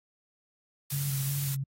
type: noise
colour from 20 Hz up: blue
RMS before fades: -35 dBFS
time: 0.9-1.55 s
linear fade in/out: 5 ms
type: tone with vibrato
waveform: sine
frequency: 138.59 Hz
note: C#3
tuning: in tune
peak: -29 dBFS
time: 0.92-1.64 s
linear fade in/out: 10 ms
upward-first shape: square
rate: 2.7 Hz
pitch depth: 26 cents each way
effects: AAC 48 kbps